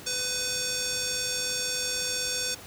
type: tone with band-pass filter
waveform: square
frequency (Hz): 502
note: B4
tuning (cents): +28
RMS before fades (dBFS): -30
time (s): 0.06-2.55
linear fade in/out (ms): 10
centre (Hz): 6100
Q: 2.1
effects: pink hiss -45 dBFS RMS until 2.66 s + high-pass 60 Hz 12 dB/octave